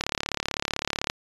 click train, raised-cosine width 0.2 ms, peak -8 dBFS, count 40, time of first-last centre 0.01-1.099 s, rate 35.8 Hz, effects resampled to 24000 Hz

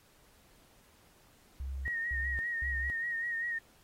sine tone bursts, 67 Hz, C2, 42 cents sharp, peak -35 dBFS, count 3, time 1.6-2.9 s, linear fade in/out 0 ms, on 280 ms, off 230 ms
sine tone with vibrato, 1867 Hz, A#6, 2 cents sharp, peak -32 dBFS, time 1.85-3.59 s, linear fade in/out 10 ms, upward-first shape sine, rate 5.1 Hz, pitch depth 42 cents each way
effects pink hiss -64 dBFS RMS until 3.83 s + AAC 48 kbps

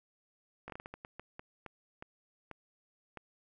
slowing click train, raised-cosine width 0.5 ms, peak -29 dBFS, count 14, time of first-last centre 0.68-3.173 s, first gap 18 ms, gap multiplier 1.35, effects none

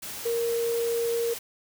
sine tone in noise, 466.2 Hz, A#4, in tune, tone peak -24 dBFS, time 0.25-1.34 s, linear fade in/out 10 ms, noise white, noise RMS -37 dBFS, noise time 0.02-1.39 s, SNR +10 dB, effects none

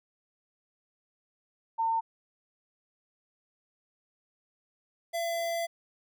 sine / square tone pair in turn, 905 / 674.9 Hz, A5 / E5, +48 / +41 cents, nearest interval perfect fourth, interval 507 cents, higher first, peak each -25 / -30 dBFS, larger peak first, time 1.78-2.01 / 5.13-5.67 s, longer second, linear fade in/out 20 ms, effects none

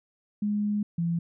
sine tone pair in turn, 207.7 / 169.13 Hz, G#3 / E3, 0 / +45 cents, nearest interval major third, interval 355 cents, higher first, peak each -24 dBFS, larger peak neither, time 0.42-0.83 / 0.98-1.19 s, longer first, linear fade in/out 5 ms, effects none

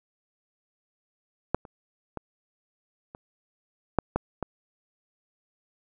clicks, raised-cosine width 1 ms, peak -8 / -30 / -19 / -27 / -6 / -10 / -15 dBFS, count 7, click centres 1.546 / 1.652 / 2.173 / 3.149 / 3.987 / 4.16 / 4.427 s, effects none

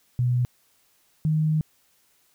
sine tone pair in turn, 123.47 / 155.56 Hz, B2 / D#3, 0 / 0 cents, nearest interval major third, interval 400 cents, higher second, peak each -19 dBFS, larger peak neither, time 0.19-0.45 / 1.25-1.61 s, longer second, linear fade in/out 0 ms, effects white hiss -64 dBFS RMS until 2.34 s

